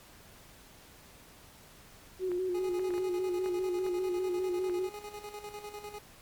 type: tone with vibrato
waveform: sine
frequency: 364.4 Hz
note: F#4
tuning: 26 cents flat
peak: -29 dBFS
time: 2.19-4.9 s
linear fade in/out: 50 ms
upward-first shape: square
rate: 5 Hz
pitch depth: 38 cents each way
type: clicks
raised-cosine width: 0.5 ms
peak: -30 dBFS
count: 8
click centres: 2.317 / 2.795 / 2.906 / 2.939 / 2.98 / 3.46 / 3.865 / 4.697 s
type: tone with tremolo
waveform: 25% pulse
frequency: 415.3 Hz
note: G#4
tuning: in tune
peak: -36 dBFS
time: 2.54-5.99 s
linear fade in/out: 10 ms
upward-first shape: square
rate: 10 Hz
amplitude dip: 60%
effects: pink hiss -55 dBFS RMS until 6.21 s + MP3 96 kbps